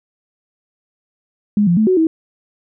sine tone with pitch steps, 207 / 173.1 / 217.6 / 371.3 / 322 Hz, G#3 / F3 / A3 / F#4 / E4, -5 / -15 / -19 / +6 / -41 cents, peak -10 dBFS, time 1.57-2.07 s, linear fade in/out 2 ms, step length 100 ms, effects none

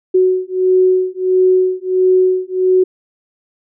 sine beating tone pair, 370 / 371.5 Hz, F#4 / F#4, 0 / +7 cents, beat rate 1.5 Hz, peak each -13 dBFS, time 0.14-2.84 s, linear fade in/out 10 ms, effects none

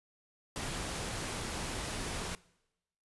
pink noise, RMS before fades -38 dBFS, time 0.56-2.35 s, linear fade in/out 0 ms, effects noise-tail reverb RT60 0.9 s tail -22 dB re dry + resampled to 24000 Hz

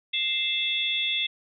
sine tone cluster, 2094 / 2647 / 3381 / 3603 Hz, C7 / E7 / G#7 / A7, +1 / +7 / +30 / +40 cents, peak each -33 / -30 / -27 / -30 dBFS, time 0.13-1.27 s, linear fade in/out 10 ms, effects none

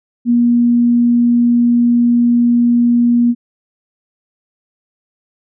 sine tone, 238.9 Hz, A#3, 43 cents sharp, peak -8 dBFS, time 0.25-3.35 s, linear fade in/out 50 ms, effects none

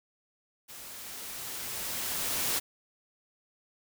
white noise with level ramp, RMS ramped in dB -46 to -29 dBFS, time 0.68-2.6 s, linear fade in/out 20 ms, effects none

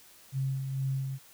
sine tone with tremolo, 134.3 Hz, C3, 46 cents sharp, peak -27 dBFS, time 0.32-1.19 s, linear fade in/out 50 ms, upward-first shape sine, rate 2.2 Hz, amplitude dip 45%, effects white hiss -56 dBFS RMS until 1.33 s

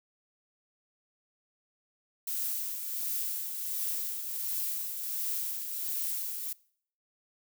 violet noise with tremolo, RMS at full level -32 dBFS, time 2.27-6.53 s, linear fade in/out 5 ms, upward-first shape triangle, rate 1.4 Hz, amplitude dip 50%, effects noise-tail reverb RT60 0.6 s tail -23 dB re dry

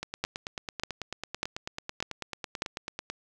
two click trains, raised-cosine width 0.2 ms, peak -11 / -17 dBFS, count 5 / 29, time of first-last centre 0.24-2.621 / 0.03-3.1 s, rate 1.68 / 9.12 Hz, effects none

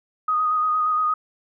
sine tone with vibrato, 1244.5 Hz, D#6, in tune, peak -18 dBFS, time 0.28-1.14 s, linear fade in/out 5 ms, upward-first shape square, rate 8.6 Hz, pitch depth 18 cents each way, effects none

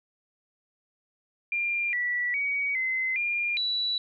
sine tone with pitch steps, 2393 / 1953 / 2257 / 2054 / 2406 / 3940 Hz, D7 / B6 / C#7 / C7 / D7 / B7, +32 / -20 / +31 / -33 / +41 / -5 cents, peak -25 dBFS, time 1.52-3.98 s, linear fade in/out 2 ms, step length 410 ms, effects none

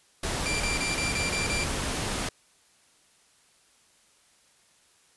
pink noise, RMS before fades -30 dBFS, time 0.23-2.29 s, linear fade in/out 5 ms
sawtooth tone bursts, 2361 Hz, D7, 9 cents sharp, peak -25 dBFS, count 7, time 0.46-1.638 s, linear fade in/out 0 ms, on 140 ms, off 33 ms
effects white hiss -62 dBFS RMS until 5.16 s + resampled to 24000 Hz

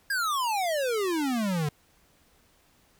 square exponential sweep, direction down, 1661.2 to 142.7 Hz, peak -26 dBFS, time 0.1-1.69 s, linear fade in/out 5 ms, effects pink hiss -63 dBFS RMS until 2.99 s

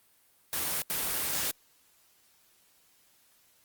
white noise bursts at uneven times, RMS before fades -31 dBFS, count 2, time 0.53-0.82 / 0.9-1.51 s, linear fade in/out 0 ms, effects white hiss -65 dBFS RMS until 3.64 s + Opus 32 kbps

